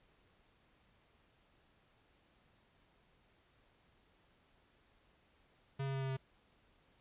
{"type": "tone with pitch steps", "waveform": "square", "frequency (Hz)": [136.8, 135.86, 134.92, 133.98, 133.06], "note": ["C#3", "C#3", "C#3", "C3", "C3"], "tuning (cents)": [-23, -34, -46, 41, 29], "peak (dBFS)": -37, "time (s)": [5.79, 6.17], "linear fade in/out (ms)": 10, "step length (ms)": 76, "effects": ["pink hiss -71 dBFS RMS until 7 s", "resampled to 8000 Hz"]}